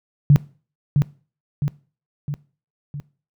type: tone with echo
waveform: sine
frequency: 144.4 Hz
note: D3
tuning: 29 cents flat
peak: -7 dBFS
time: 0.3-0.36 s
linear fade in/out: 0 ms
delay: 660 ms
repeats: 4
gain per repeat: -5 dB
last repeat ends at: 3 s
effects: noise-tail reverb RT60 0.4 s tail -21 dB re dry + high-pass 60 Hz 12 dB/octave